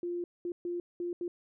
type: tone bursts at uneven times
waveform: sine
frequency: 349.2 Hz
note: F4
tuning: in tune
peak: -32 dBFS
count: 5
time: 0.03-0.24 / 0.45-0.52 / 0.65-0.8 / 1-1.13 / 1.21-1.28 s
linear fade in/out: 2 ms
effects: none